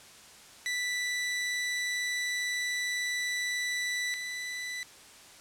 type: tone pair in turn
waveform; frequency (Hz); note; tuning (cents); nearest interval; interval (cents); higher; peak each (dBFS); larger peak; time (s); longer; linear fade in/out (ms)
sawtooth; 1975.5 / 1986.4; B6 / B6; 0 / +9; unison; 9; second; -26 / -31; first; 0.66-4.14 / 4.14-4.83; first; 0
effects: white hiss -52 dBFS RMS until 5.4 s + low-pass 9000 Hz 12 dB/octave